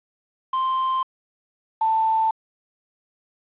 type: tone pair in turn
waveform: triangle / sine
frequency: 1046 / 887 Hz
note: C6 / A5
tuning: -1 / +14 cents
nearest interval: minor third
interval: 285 cents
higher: first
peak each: -18 / -17 dBFS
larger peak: second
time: 0.53-1.03 / 1.81-2.31 s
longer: neither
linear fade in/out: 5 ms
effects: resampled to 8000 Hz + 8-bit